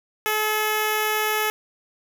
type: tone with notch filter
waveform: 5% pulse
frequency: 428.7 Hz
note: A4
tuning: 45 cents flat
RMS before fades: -23 dBFS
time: 0.26-1.5 s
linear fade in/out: 0 ms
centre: 4400 Hz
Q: 0.91
effects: none